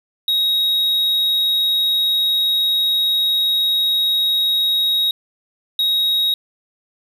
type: tone pair in turn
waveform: triangle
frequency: 3787 / 3787 Hz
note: A#7 / A#7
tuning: +27 / +27 cents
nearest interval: unison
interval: 0 cents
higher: neither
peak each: -13 dBFS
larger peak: neither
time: 0.28-5.11 / 5.79-6.34 s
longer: first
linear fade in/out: 2 ms
effects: 8-bit